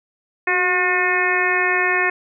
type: harmonic tone with a mistuned harmonic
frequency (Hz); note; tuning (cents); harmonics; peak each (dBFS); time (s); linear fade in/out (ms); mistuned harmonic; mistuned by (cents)
360.5; F#4; -45; 1 / 2 / 3 / 4 / 5 / 6 / 7; -24 / -26 / -25 / -27 / -19 / -24 / -25; 0.47-2.1; 5; 1; +43
effects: none